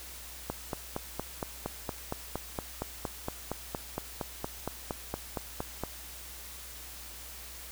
click train, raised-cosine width 1 ms, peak -18 dBFS, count 24, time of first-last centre 0.5-5.836 s, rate 4.31 Hz, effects added 60 Hz sine -50 dBFS peak until 7.71 s + white hiss -46 dBFS RMS until 7.71 s

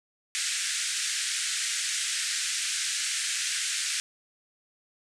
white band-pass noise, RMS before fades -30 dBFS, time 0.35-4 s, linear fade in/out 0 ms, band 1500 to 9100 Hz, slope 48 dB/octave, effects none

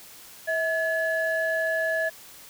sine tone pair together, 646.5 / 1706 Hz, E5 / G#6, -34 / +46 cents, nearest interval octave + perfect fourth, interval 1680 cents, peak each -25 dBFS, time 0.47-2.1 s, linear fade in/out 20 ms, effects tanh soft clip ceiling -16 dBFS + white hiss -47 dBFS RMS until 2.49 s

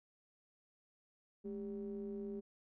triangle ring-modulated tone, 92.2 Hz, F#2, 6 cents flat, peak -36 dBFS, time 1.44-2.41 s, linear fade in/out 20 ms, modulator 305 Hz, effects none

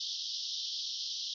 white band-pass noise, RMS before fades -38 dBFS, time 0-1.34 s, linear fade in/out 5 ms, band 3100 to 5700 Hz, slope 96 dB/octave, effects none

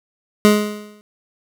25% pulse tone with exponential decay, 209.4 Hz, G#3, 15 cents sharp, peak -3 dBFS, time 0.45-1.01 s, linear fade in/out 0 ms, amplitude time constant 120 ms, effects none

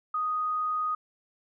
sine tone, 1244.5 Hz, D#6, in tune, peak -26 dBFS, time 0.14-0.95 s, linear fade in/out 5 ms, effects none

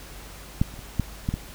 clicks, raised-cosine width 5 ms, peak -7 / -28 / -27 / -9 / -12 / -14 dBFS, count 6, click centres 0.615 / 0.74 / 0.791 / 0.997 / 1.289 / 1.34 s, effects added 50 Hz sine -43 dBFS peak until 1.54 s + pink hiss -44 dBFS RMS until 1.54 s

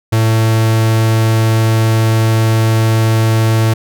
45% pulse tone, 111.6 Hz, A2, 25 cents sharp, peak -9 dBFS, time 0.12-3.74 s, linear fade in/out 10 ms, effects none

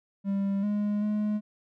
triangle tone with pitch steps, 197.5 / 207.2 / 210.6 Hz, G3 / G#3 / G#3, +13 / -4 / +24 cents, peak -23 dBFS, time 0.24-1.41 s, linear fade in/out 50 ms, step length 390 ms, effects none

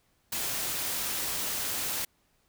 white noise, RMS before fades -32 dBFS, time 0.32-2.05 s, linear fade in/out 5 ms, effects pink hiss -70 dBFS RMS until 2.48 s

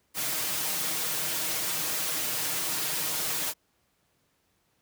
white noise with comb filter, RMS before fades -30 dBFS, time 0.14-3.54 s, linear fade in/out 50 ms, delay 6.4 ms, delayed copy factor +0.8, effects pink hiss -71 dBFS RMS until 4.81 s + high-pass 60 Hz 12 dB/octave

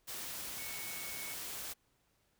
sine tone in noise, 2217 Hz, C#7, in tune, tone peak -48 dBFS, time 0.57-1.35 s, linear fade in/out 20 ms, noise white, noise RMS -43 dBFS, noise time 0.07-1.74 s, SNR -8 dB, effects pink hiss -75 dBFS RMS until 2.39 s

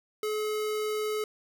square tone, 427.1 Hz, G#4, 48 cents sharp, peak -29 dBFS, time 0.23-1.24 s, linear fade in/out 2 ms, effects none

